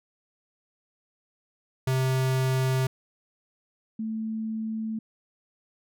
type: tone pair in turn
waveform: square / sine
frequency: 130.81 / 220.6 Hz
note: C3 / A3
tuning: 0 / +5 cents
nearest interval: major sixth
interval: 905 cents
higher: second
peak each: -23 / -28 dBFS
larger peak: first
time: 1.87-2.87 / 3.99-4.99 s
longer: neither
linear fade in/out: 5 ms
effects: none